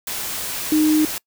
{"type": "tone in noise", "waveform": "sine", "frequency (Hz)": 307.9, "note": "D#4", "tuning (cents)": -18, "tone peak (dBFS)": -13, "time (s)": [0.72, 1.05], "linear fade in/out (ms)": 2, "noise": "white", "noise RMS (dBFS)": -27, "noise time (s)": [0.07, 1.18], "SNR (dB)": 11, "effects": ["noise-tail reverb RT60 0.1 s tail -24 dB re dry"]}